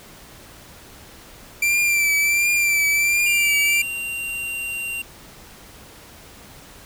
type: tone with vibrato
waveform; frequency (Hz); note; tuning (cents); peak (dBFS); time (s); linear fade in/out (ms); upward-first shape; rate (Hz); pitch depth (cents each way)
45% pulse; 2349; D7; 0; -16; 1.62-3.82; 5; triangle; 1.4; 47
type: tone with pitch glide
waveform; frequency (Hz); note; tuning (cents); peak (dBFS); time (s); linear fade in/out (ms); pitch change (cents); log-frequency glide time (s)
square; 2801 to 2766; F7 to F7; +4 to -17; -26; 3.26-5.02; 5; -21; 3.72-3.85
effects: pink hiss -44 dBFS RMS until 6.85 s